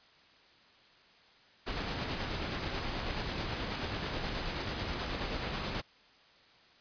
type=noise with tremolo; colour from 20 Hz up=pink; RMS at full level=-35 dBFS; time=1.66-5.82 s; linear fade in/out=20 ms; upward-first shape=square; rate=9.3 Hz; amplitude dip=25%; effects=white hiss -61 dBFS RMS until 6.8 s + resampled to 11025 Hz